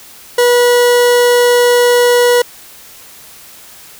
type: tone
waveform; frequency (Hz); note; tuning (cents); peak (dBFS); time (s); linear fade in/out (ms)
40% pulse; 485.8; B4; -29; -6; 0.38-2.42; 5
effects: white hiss -37 dBFS RMS until 3.99 s